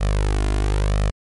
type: tone with flanger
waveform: sawtooth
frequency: 50.6 Hz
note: G#1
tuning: 44 cents flat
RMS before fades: -19 dBFS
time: 0-1.11 s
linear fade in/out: 20 ms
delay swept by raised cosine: 1.6 to 2.9 ms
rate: 1 Hz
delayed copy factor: +0.65
effects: MP3 48 kbps